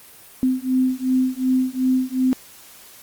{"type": "beating tone pair", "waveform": "sine", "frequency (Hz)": [256.4, 259.1], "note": ["C4", "C4"], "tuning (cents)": [-35, -17], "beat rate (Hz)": 2.7, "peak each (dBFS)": -20, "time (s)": [0.43, 2.33], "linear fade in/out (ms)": 0, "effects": ["white hiss -45 dBFS RMS until 3.02 s", "Opus 32 kbps"]}